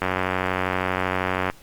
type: click train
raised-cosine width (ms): 0.5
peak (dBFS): -7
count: 138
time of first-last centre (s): 0.02-1.499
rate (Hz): 92.6
effects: pink hiss -51 dBFS RMS until 1.62 s + Opus 48 kbps